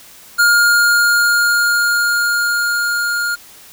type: tone with level ramp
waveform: square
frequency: 1416 Hz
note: F6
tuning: 23 cents sharp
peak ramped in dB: -9 to -17 dBFS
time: 0.38-3.36 s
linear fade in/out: 20 ms
effects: white hiss -41 dBFS RMS until 3.72 s